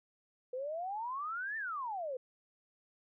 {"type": "exponential two-way sweep", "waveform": "sine", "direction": "up then down", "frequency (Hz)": [491.2, 1816, 491.2], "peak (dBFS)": -36, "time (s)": [0.53, 2.17], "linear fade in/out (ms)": 5, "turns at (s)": 1.57, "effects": []}